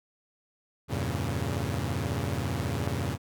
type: chord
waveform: sawtooth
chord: E diminished seventh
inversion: none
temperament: equal with one note detuned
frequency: 83.46 / 98 / 116.54 / 138.59 Hz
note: E2 / G2 / Bb2 / Db3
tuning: +22 / 0 / 0 / 0 cents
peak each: -30 dBFS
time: 0.88-3.18 s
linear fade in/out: 50 ms
effects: none